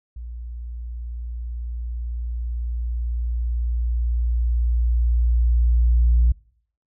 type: tone with level ramp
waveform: sine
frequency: 59 Hz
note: A#1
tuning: 22 cents sharp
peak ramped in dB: -31 to -11 dBFS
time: 0.16-6.32 s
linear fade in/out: 5 ms
effects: noise-tail reverb RT60 0.6 s tail -26 dB re dry + tanh soft clip ceiling -10 dBFS